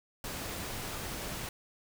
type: noise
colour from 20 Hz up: pink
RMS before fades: -39 dBFS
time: 0.24-1.49 s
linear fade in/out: 2 ms
effects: none